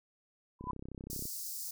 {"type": "tone with exponential growth", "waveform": "sine", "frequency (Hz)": 1000, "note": "B5", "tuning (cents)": 21, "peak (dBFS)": -29, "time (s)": [0.59, 0.71], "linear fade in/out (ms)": 2, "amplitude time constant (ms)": 26}
{"type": "click train", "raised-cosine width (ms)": 3, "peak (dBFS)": -31, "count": 22, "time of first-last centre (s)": [0.61, 1.254], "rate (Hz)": 32.6}
{"type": "high-pass noise", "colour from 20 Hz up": "white", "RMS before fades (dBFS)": -41, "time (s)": [1.1, 1.71], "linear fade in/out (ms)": 5, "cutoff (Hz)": 4600, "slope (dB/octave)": 48}
{"effects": []}